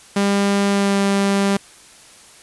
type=tone with pitch glide; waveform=sawtooth; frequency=200 to 198.27 Hz; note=G3 to G3; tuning=+35 to +20 cents; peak=-11 dBFS; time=0.16-1.57 s; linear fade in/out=5 ms; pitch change=-15 cents; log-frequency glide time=0.7-0.97 s; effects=white hiss -45 dBFS RMS until 2.42 s + resampled to 24000 Hz